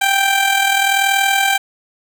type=tone with amplitude modulation; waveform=15% pulse; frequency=785 Hz; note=G5; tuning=2 cents sharp; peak=-4 dBFS; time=0.01-1.58 s; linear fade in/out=10 ms; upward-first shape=sine; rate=40.9 Hz; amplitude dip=50%; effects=none